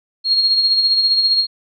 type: tone with tremolo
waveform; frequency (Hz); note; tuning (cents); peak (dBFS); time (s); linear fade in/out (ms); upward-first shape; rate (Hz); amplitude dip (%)
sine; 4268; C8; +34; -10; 0.24-1.47; 50; sine; 15; 45
effects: none

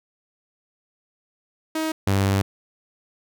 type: tone pair in turn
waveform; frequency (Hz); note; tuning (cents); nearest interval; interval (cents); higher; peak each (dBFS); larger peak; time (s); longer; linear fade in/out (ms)
sawtooth; 316.6 / 98.01; D#4 / G2; +30 / 0; octave + minor sixth; 2030; first; -19 / -14; second; 1.75-1.92 / 2.07-2.42; second; 5
effects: none

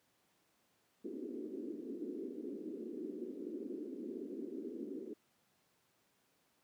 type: band-pass noise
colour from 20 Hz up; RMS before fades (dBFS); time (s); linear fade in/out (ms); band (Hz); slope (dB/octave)
white; -44; 1.04-5.14; 10; 230 to 400; 48
effects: pink hiss -75 dBFS RMS until 6.63 s + high-pass 150 Hz 12 dB/octave

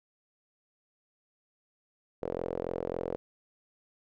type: tone with band-pass filter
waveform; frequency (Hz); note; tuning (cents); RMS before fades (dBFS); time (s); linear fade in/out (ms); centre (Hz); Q
sawtooth; 43.63; F1; -1; -35; 2.22-3.16; 0; 490; 3.8
effects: none

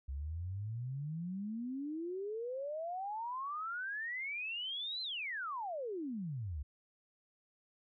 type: exponential two-way sweep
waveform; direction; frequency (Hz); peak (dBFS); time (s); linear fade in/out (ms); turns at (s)
sine; up then down; 65.41 to 4140 to 65.41; -37; 0.08-6.63; 10; 5.02
effects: MP3 48 kbps

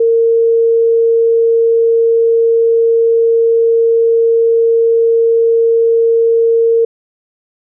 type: tone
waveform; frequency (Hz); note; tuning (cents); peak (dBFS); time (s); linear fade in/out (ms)
sine; 458.9; A#4; -27; -7; 0-6.85; 5
effects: none

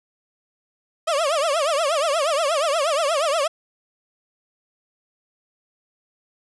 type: tone with vibrato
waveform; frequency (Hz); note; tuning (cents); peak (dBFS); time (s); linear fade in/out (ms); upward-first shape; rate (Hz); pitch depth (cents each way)
30% pulse; 610; D#5; -34; -16; 1.07-3.48; 10; triangle; 8.4; 230
effects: resampled to 24000 Hz + 9-bit

